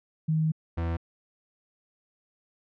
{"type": "tone pair in turn", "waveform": ["sine", "40% pulse"], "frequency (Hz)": [157.7, 83.54], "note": ["D#3", "E2"], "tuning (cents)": [24, 24], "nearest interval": "major seventh", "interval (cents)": 1100, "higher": "first", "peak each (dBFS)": [-22, -26], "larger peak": "first", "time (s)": [[0.28, 0.52], [0.77, 0.97]], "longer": "first", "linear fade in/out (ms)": 10, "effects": ["low-pass 2000 Hz 12 dB/octave"]}